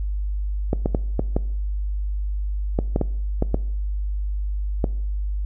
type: clicks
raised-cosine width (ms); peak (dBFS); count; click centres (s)
2; -7; 11; 0.731 / 0.859 / 0.948 / 1.194 / 1.365 / 2.789 / 2.961 / 3.013 / 3.424 / 3.544 / 4.842
effects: noise-tail reverb RT60 0.7 s tail -20 dB re dry + added 50 Hz sine -22 dBFS peak until 5.45 s